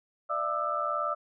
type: tone cluster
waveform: sine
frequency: 596 / 677 / 1202 / 1320 Hz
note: D5 / E5 / D6 / E6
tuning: +25 / +46 / +40 / +2 cents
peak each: -34 / -37 / -32 / -31 dBFS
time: 0.29-1.15 s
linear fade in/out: 20 ms
effects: none